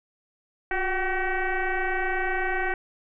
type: tone with frequency modulation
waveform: sine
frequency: 768 Hz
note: G5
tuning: 36 cents flat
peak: -23 dBFS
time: 0.71-2.74 s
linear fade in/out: 2 ms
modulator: 377 Hz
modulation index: 3.6
effects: none